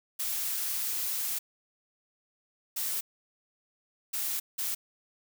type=noise bursts at uneven times; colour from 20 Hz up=blue; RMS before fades=-32 dBFS; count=4; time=0.19-1.39 / 2.76-3.01 / 4.13-4.4 / 4.58-4.75 s; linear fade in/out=10 ms; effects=none